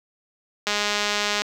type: click train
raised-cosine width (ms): 0.2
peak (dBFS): -6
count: 156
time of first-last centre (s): 0.67-1.419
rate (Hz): 207
effects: high-pass 200 Hz 12 dB/octave + 7-bit